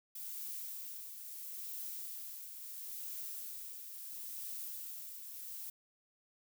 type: noise with tremolo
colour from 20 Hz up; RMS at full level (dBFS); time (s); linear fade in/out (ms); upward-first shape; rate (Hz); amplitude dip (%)
violet; -43; 0.15-5.7; 5; triangle; 0.74; 50
effects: none